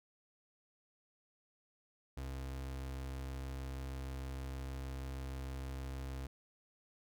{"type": "tone", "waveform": "35% pulse", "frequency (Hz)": 66.4, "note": "C2", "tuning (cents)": 26, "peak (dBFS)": -39, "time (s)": [2.17, 6.27], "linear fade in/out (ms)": 5, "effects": []}